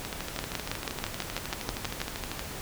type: two click trains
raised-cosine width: 0.2 ms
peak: -16 / -12 dBFS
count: 31 / 11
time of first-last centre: 0.05-2.394 / 0.39-2.016 s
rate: 12.8 / 6.15 Hz
effects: pink hiss -39 dBFS RMS until 2.61 s

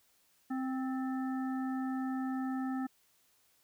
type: harmonic tone with a mistuned harmonic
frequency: 261.6 Hz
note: C4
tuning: in tune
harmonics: 1 / 3 / 5 / 7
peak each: -33 / -43 / -47 / -50 dBFS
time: 0.5-2.87 s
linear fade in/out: 10 ms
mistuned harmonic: 7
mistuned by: -52 cents
effects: white hiss -70 dBFS RMS until 3.63 s

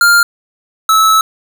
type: tone pair in turn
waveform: square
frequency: 1400 / 1303.2 Hz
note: F6 / E6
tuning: +4 / -20 cents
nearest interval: minor second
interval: 124 cents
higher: first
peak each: -6 / -7 dBFS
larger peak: first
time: 0.01-0.23 / 0.89-1.21 s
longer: second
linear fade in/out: 2 ms
effects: none

